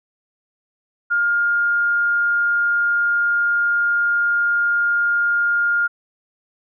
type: tone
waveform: sine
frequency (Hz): 1412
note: F6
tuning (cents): +19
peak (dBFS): -15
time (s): 1.1-5.88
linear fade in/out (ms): 20
effects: none